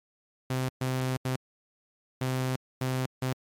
sawtooth tone bursts at uneven times, 129.4 Hz, C3, 19 cents flat, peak -23 dBFS, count 6, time 0.5-0.69 / 0.81-1.17 / 1.25-1.36 / 2.21-2.56 / 2.81-3.06 / 3.22-3.33 s, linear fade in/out 5 ms, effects MP3 96 kbps

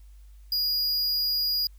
square tone, 4879 Hz, D#8, 35 cents flat, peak -24 dBFS, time 0.52-1.67 s, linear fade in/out 2 ms, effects added 50 Hz sine -46 dBFS peak until 1.78 s + white hiss -67 dBFS RMS until 1.78 s

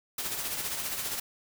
white noise with tremolo, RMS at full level -32 dBFS, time 0.18-1.2 s, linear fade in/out 5 ms, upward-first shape sine, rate 15 Hz, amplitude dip 45%, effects none

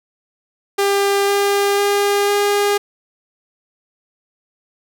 sawtooth tone with pitch steps, 399.2 / 402 / 404.8 / 407.6 Hz, G4 / G4 / G#4 / G#4, +32 / +44 / -44 / -32 cents, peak -10 dBFS, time 0.78-2.78 s, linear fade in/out 10 ms, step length 500 ms, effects none

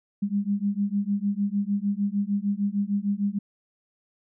sine beating tone pair, 198.8 / 205.4 Hz, G3 / G#3, +25 / -19 cents, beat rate 6.6 Hz, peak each -26 dBFS, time 0.22-3.39 s, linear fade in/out 10 ms, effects none

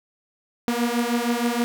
sawtooth beating tone pair, 235 / 241.4 Hz, A#3 / B3, +14 / -39 cents, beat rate 6.4 Hz, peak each -20 dBFS, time 0.68-1.64 s, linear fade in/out 0 ms, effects none

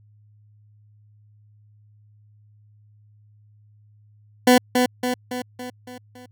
20% pulse tone with echo, 249.6 Hz, B3, 19 cents sharp, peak -6 dBFS, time 4.47-4.58 s, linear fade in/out 5 ms, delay 280 ms, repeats 6, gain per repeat -5 dB, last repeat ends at 6.26 s, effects added 105 Hz sine -51 dBFS peak until 6.31 s

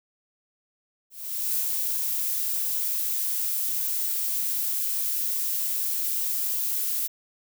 violet noise with ADSR envelope, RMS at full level -25 dBFS, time 1.1-7.08 s, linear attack 470 ms, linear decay 63 ms, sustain -2 dB, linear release 21 ms, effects none

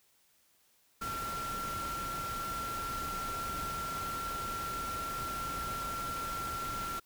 sine tone in noise, 1363 Hz, F6, 43 cents flat, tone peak -36 dBFS, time 1.01-7 s, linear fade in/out 10 ms, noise pink, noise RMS -42 dBFS, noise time 1.01-7 s, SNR +3 dB, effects white hiss -69 dBFS RMS until 7.05 s

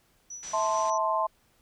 sine tone with tremolo, 5910 Hz, F#8, 3 cents flat, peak -36 dBFS, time 0.3-0.98 s, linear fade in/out 5 ms, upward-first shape triangle, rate 6.7 Hz, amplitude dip 60%
white low-pass noise, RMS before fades -46 dBFS, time 0.43-0.9 s, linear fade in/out 0 ms, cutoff 7700 Hz, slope 48 dB/octave
sine chord, A minor, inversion second, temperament equal with one note detuned, 649.1 / 880 / 1046.5 Hz, E5 / A5 / C6, -27 / 0 / 0 cents, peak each -29 / -29 / -27 dBFS, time 0.53-1.27 s, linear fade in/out 10 ms
effects pink hiss -66 dBFS RMS until 1.61 s

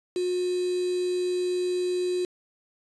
sine tone with quantisation, 360.8 Hz, F#4, 44 cents flat, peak -24 dBFS, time 0.16-2.25 s, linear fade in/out 2 ms, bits 6, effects resampled to 22050 Hz

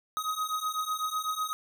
square beating tone pair, 1255 / 1263 Hz, D#6 / D#6, +15 / +26 cents, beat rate 8 Hz, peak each -34 / -33 dBFS, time 0.17-1.53 s, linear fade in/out 0 ms, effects none

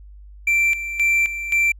triangle tone with tremolo, 2349 Hz, D7, in tune, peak -13 dBFS, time 0.47-1.72 s, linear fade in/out 5 ms, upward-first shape square, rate 1.9 Hz, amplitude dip 70%, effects added 50 Hz sine -39 dBFS peak until 1.79 s

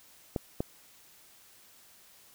clicks, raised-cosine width 2 ms, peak -16 dBFS, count 2, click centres 0.362 / 0.605 s, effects white hiss -58 dBFS RMS until 2.34 s

